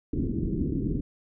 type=low-pass noise; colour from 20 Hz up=white; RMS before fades=-28 dBFS; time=0.13-1.01 s; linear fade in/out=5 ms; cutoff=350 Hz; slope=48 dB/octave; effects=none